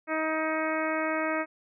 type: harmonic tone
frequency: 315.3 Hz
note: D#4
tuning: 23 cents sharp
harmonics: 1 / 2 / 3 / 4 / 5 / 6 / 7 / 8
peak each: -32 / -31 / -37 / -34 / -36 / -37 / -36 / -43 dBFS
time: 0.07-1.46 s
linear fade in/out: 50 ms
effects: none